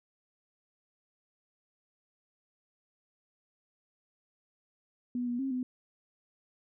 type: tone with pitch steps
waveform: sine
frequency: 245.5 / 241.7 / 268.6 / 252.6 Hz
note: B3 / B3 / C4 / B3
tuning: -10 / -37 / +46 / +39 cents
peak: -30 dBFS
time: 5.15-5.63 s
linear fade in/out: 2 ms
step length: 120 ms
effects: none